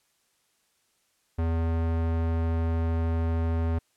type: tone with low-pass filter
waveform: square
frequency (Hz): 82.41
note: E2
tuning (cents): 0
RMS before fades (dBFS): -26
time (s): 1.38-3.79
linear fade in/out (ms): 10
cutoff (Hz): 1600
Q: 0.5
effects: white hiss -70 dBFS RMS until 3.96 s + low-pass 11000 Hz 12 dB/octave